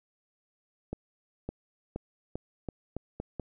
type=accelerating click train; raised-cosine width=2 ms; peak=-21 dBFS; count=8; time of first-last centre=0.93-3.397 s; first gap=560 ms; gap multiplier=0.84; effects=none